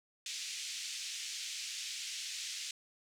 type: band-pass noise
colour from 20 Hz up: white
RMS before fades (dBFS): -42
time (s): 0.26-2.71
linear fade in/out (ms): 2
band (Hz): 2300 to 7000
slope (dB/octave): 24
effects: none